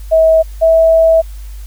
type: tone pair in turn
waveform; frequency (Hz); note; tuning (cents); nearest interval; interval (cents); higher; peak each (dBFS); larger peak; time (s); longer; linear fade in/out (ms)
sine; 644 / 651.9; E5 / E5; -41 / -19; unison; 22; second; -5; neither; 0.11-0.43 / 0.61-1.22; second; 20
effects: added 50 Hz sine -25 dBFS peak until 1.66 s + white hiss -44 dBFS RMS until 1.66 s